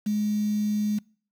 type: tone with quantisation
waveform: sine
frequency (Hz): 210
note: G#3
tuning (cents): +19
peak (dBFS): -22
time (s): 0.06-0.99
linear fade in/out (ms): 10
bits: 7
effects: noise-tail reverb RT60 0.5 s tail -26 dB re dry